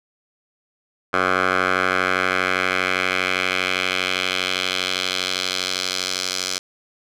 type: tone with band-pass filter sweep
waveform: 10% pulse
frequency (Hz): 92.5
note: F#2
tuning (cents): 0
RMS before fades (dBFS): -22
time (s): 1.13-6.59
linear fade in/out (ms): 10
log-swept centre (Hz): 1300 to 5300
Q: 1.7
effects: none